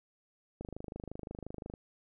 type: click train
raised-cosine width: 2 ms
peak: -28 dBFS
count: 30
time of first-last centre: 0.61-1.738 s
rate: 25.7 Hz
effects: none